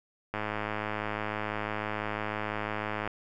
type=click train; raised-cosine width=0.5 ms; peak=-17 dBFS; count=291; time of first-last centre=0.34-3.076 s; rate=106 Hz; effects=none